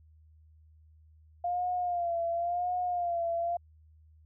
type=tone with vibrato; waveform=sine; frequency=698.5 Hz; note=F5; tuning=in tune; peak=-28 dBFS; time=1.44-3.57 s; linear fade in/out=5 ms; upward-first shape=sine; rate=0.94 Hz; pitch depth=58 cents each way; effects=added 78 Hz sine -56 dBFS peak until 4.25 s